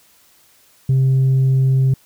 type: tone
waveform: sine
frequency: 132.5 Hz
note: C3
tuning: 22 cents sharp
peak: -9 dBFS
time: 0.89-1.94 s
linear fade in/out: 5 ms
effects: tanh soft clip ceiling -10 dBFS + white hiss -53 dBFS RMS until 2.05 s